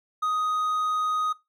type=tone; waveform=triangle; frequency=1249 Hz; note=D#6; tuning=6 cents sharp; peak=-21 dBFS; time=0.22-1.33 s; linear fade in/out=10 ms; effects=noise-tail reverb RT60 0.2 s tail -18 dB re dry